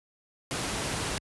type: noise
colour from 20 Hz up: pink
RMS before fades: -31 dBFS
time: 0.51-1.18 s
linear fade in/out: 0 ms
effects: high-pass 60 Hz 12 dB/octave + resampled to 24000 Hz